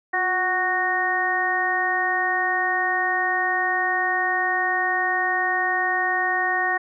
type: harmonic tone with a mistuned harmonic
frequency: 370 Hz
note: F#4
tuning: in tune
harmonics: 1 / 2 / 3 / 4 / 5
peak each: -32 / -25 / -29 / -31 / -22 dBFS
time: 0.13-6.78 s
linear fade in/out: 10 ms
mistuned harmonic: 1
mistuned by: -68 cents
effects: none